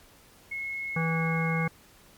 sine tone with pitch glide, 2175 to 2160 Hz, C#7 to C#7, -33 to -45 cents, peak -31 dBFS, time 0.51-1.68 s, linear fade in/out 10 ms, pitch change -12 cents, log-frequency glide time 1.06-1.55 s
harmonic tone, 163.5 Hz, E3, 14 cents flat, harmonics 1 / 3 / 5 / 7 / 9 / 10, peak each -26 / -35 / -37 / -36 / -40 / -41 dBFS, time 0.96-1.68 s, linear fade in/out 5 ms
effects pink hiss -56 dBFS RMS until 2.17 s + MP3 96 kbps

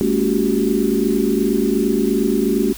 sine tone cluster, 207.3 / 230 / 282.8 / 360.9 / 389.4 Hz, G#3 / A#3 / C#4 / F#4 / G4, -3 / -23 / +35 / -43 / -12 cents, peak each -21 dBFS, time 0.01-2.73 s, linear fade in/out 0 ms, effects added 50 Hz sine -36 dBFS peak until 2.77 s + white hiss -36 dBFS RMS until 2.77 s

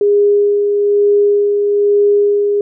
sine tone with tremolo, 409.1 Hz, G#4, 26 cents flat, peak -7 dBFS, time 0.01-2.61 s, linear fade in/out 2 ms, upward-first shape sine, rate 1.1 Hz, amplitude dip 35%, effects none

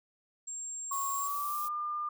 sine tone, 7459 Hz, A#8, in tune, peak -37 dBFS, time 0.47-1.28 s, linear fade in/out 10 ms
sine tone with pitch glide, 1103 to 1202.8 Hz, C#6 to D6, -9 to +41 cents, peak -32 dBFS, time 0.91-2.09 s, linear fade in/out 5 ms, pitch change +150 cents, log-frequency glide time 1.11-1.65 s
violet noise, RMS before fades -41 dBFS, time 0.91-1.69 s, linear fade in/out 20 ms
effects none

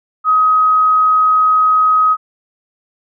sine tone, 1263 Hz, D#6, 26 cents sharp, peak -8 dBFS, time 0.24-2.17 s, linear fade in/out 50 ms, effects none

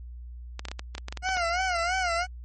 clicks, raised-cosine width 0.2 ms, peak -17 dBFS, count 12, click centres 0.594 / 0.653 / 0.685 / 0.715 / 0.794 / 0.951 / 0.981 / 1.084 / 1.125 / 1.173 / 1.289 / 1.37 s
20% pulse tone with vibrato, 714 Hz, F5, 38 cents sharp, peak -20 dBFS, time 1.22-2.27 s, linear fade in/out 50 ms, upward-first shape sine, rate 3 Hz, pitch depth 110 cents each way
effects added 60 Hz sine -38 dBFS peak until 2.44 s + MP3 32 kbps

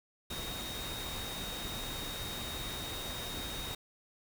sine tone in noise, 3729 Hz, A#7, in tune, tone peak -42 dBFS, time 0.3-3.75 s, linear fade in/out 5 ms, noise pink, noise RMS -41 dBFS, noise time 0.3-3.75 s, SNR -4 dB, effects none

